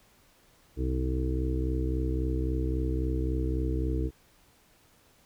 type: harmonic tone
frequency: 63.7 Hz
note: C2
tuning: 46 cents flat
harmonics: 1 / 2 / 4 / 5 / 6 / 7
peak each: -28 / -34 / -39 / -34 / -41 / -38 dBFS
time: 0.76-4.11 s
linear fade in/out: 50 ms
effects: pink hiss -62 dBFS RMS until 5.25 s